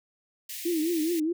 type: high-pass noise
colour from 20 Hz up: white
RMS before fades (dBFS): -38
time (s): 0.49-1.2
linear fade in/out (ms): 5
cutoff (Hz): 1800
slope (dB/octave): 96
type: tone with vibrato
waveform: sine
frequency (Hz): 327.2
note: E4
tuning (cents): -13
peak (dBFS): -24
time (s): 0.65-1.33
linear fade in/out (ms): 10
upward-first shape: triangle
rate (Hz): 4.8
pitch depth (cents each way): 150
effects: none